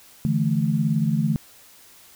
sine chord, D suspended second, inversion none, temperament equal with one note detuned, 146.83 / 164.81 / 218 Hz, D3 / E3 / A3, 0 / 0 / -16 cents, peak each -23 dBFS, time 0.25-1.36 s, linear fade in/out 0 ms, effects white hiss -50 dBFS RMS until 2.15 s

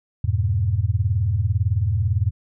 sine chord, F diminished, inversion none, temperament equal with one note detuned, 85.66 / 103.83 / 123.47 Hz, F2 / Ab2 / Cb3, -33 / 0 / 0 cents, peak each -22 / -20 / -26 dBFS, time 0.24-2.31 s, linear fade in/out 5 ms, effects none

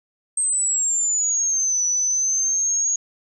sine exponential two-way sweep, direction down then up, 8372 to 5920 to 6670 Hz, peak -18 dBFS, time 0.37-2.96 s, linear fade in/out 5 ms, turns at 1.85 s, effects none

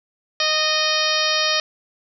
harmonic tone with a mistuned harmonic, 620 Hz, D#5, 6 cents flat, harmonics 1 / 2 / 3 / 4 / 5 / 6 / 7 / 8 / 9, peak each -26 / -26 / -26 / -26 / -26 / -26 / -26 / -26 / -26 dBFS, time 0.4-1.6 s, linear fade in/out 2 ms, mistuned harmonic 3, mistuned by -15 cents, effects none

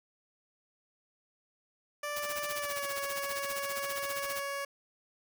15% pulse tone with pitch glide, 587.3 to 559.5 Hz, D5 to C#5, 0 to +16 cents, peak -28 dBFS, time 2.03-4.65 s, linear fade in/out 5 ms, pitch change -84 cents, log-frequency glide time 2.54-2.9 s
white noise with tremolo, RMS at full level -38 dBFS, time 2.16-4.41 s, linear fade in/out 5 ms, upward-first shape sine, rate 15 Hz, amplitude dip 100%
effects none

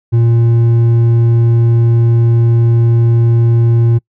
sine tone with hard clipping, 116.54 Hz, A#2, in tune, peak -8 dBFS, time 0.12-3.99 s, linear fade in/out 20 ms, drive 5 dB, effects noise-tail reverb RT60 0.1 s tail -26 dB re dry

